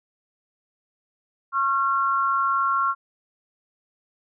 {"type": "tone pair together", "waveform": "sine", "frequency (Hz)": [1091, 1372.3], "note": ["C#6", "F6"], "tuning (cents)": [-28, -31], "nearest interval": "major third", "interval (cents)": 397, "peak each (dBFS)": -22, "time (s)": [1.52, 2.95], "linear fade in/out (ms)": 50, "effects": []}